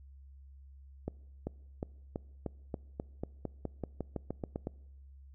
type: accelerating click train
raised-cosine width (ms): 2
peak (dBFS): -22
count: 17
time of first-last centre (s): 1.08-4.671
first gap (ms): 390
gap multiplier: 0.92
effects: noise-tail reverb RT60 1.0 s tail -24 dB re dry + added 68 Hz sine -51 dBFS peak until 5.34 s